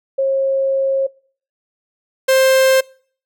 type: tone pair in turn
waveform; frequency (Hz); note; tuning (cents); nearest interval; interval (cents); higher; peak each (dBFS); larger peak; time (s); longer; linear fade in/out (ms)
sine / 45% pulse; 540 / 526.8; C#5 / C5; -45 / +12; unison; 43; first; -13 / -10; second; 0.18-1.07 / 2.28-2.81; first; 10
effects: noise-tail reverb RT60 0.5 s tail -25 dB re dry